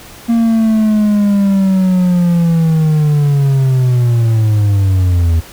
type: linear sweep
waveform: triangle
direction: down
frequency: 233.1 to 80.4 Hz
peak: -6 dBFS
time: 0.28-5.41 s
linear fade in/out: 20 ms
effects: pink hiss -35 dBFS RMS until 5.52 s